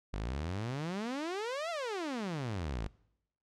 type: exponential two-way sweep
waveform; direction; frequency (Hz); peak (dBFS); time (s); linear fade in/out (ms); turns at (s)
sawtooth; up then down; 46.87 to 700 to 46.87; -31; 0.13-2.88; 10; 1.7
effects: noise-tail reverb RT60 0.8 s tail -23 dB re dry + low-pass 6000 Hz 12 dB/octave